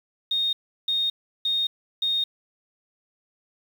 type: tone bursts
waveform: sine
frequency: 3701 Hz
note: A#7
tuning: 13 cents flat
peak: -21 dBFS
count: 4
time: 0.31-2.24 s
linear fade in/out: 5 ms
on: 220 ms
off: 350 ms
effects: 8-bit